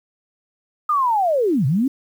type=linear two-way sweep; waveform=sine; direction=down then up; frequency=1244.5 to 119.6 to 283.2 Hz; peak=-15 dBFS; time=0.89-1.88 s; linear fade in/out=5 ms; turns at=1.66 s; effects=8-bit